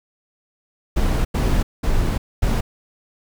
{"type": "noise bursts at uneven times", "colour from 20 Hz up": "brown", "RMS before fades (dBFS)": -18, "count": 4, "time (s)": [[0.96, 1.25], [1.34, 1.63], [1.83, 2.18], [2.42, 2.61]], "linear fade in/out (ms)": 10, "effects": []}